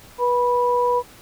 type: tone pair together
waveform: sine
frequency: 487.7 / 981 Hz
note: B4 / B5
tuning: -22 / -12 cents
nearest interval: octave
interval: 1210 cents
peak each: -19 dBFS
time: 0.18-1.03 s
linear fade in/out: 50 ms
effects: pink hiss -46 dBFS RMS until 1.21 s